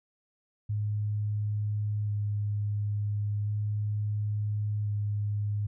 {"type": "tone with vibrato", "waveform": "sine", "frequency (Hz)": 104.2, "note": "G#2", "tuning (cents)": 6, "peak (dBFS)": -27, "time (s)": [0.69, 5.67], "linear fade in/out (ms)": 10, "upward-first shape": "square", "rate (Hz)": 0.36, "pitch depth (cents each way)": 10, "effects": []}